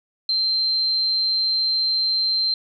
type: tone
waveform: sine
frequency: 4133 Hz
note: C8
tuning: 22 cents flat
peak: -18 dBFS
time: 0.29-2.54 s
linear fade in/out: 2 ms
effects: none